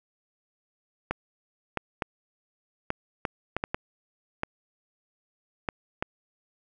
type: clicks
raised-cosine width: 0.5 ms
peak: -12 dBFS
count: 11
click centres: 1.11 / 1.773 / 2.022 / 2.904 / 3.252 / 3.566 / 3.639 / 3.745 / 4.434 / 5.688 / 6.025 s
effects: none